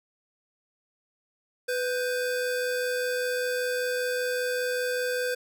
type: tone pair together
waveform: square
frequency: 497.3 / 1577 Hz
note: B4 / G6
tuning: +12 / +10 cents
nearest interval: octave + minor sixth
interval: 1998 cents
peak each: -28 / -33 dBFS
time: 1.68-5.35 s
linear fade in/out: 10 ms
effects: none

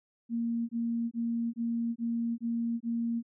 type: tone bursts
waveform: sine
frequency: 232.7 Hz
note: A#3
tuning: 3 cents flat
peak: -28 dBFS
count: 7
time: 0.29-3.228 s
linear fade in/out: 50 ms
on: 400 ms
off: 23 ms
effects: none

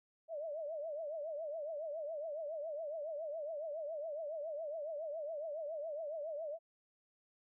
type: tone with vibrato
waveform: sine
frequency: 616 Hz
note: D#5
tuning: 17 cents flat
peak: -39 dBFS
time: 0.28-6.59 s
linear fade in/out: 50 ms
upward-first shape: triangle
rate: 7.2 Hz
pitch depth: 160 cents each way
effects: none

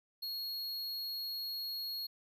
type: tone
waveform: square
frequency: 4309 Hz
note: C#8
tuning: 50 cents flat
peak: -38 dBFS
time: 0.22-2.07 s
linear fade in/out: 10 ms
effects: none

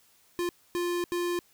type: tone bursts at uneven times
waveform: square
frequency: 350 Hz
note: F4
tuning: 4 cents sharp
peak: -28 dBFS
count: 3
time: 0.39-0.49 / 0.75-1.04 / 1.12-1.39 s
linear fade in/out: 0 ms
effects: white hiss -63 dBFS RMS until 1.53 s

